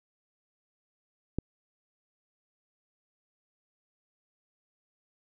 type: click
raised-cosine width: 3 ms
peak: -16 dBFS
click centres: 1.386 s
effects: none